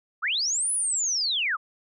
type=linear two-way sweep; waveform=sine; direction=up then down; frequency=1108.7 to 10210 to 1108.7 Hz; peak=-23 dBFS; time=0.22-1.57 s; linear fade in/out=20 ms; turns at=0.72 s; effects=none